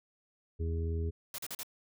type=harmonic tone; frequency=82.41 Hz; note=E2; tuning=in tune; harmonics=1 / 2 / 3 / 4 / 5; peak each=-31 / -45 / -46 / -49 / -41 dBFS; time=0.59-1.11 s; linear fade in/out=20 ms
type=noise bursts; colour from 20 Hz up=white; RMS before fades=-40 dBFS; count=4; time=1.34-1.632 s; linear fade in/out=2 ms; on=43 ms; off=40 ms
effects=none